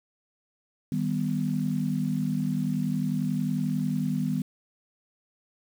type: chord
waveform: sine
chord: Eb augmented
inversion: none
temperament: equal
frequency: 155.56 / 196 / 246.9 Hz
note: Eb3 / G3 / B3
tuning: 0 / 0 / 0 cents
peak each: -29 dBFS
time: 0.92-4.42 s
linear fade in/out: 2 ms
effects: 8-bit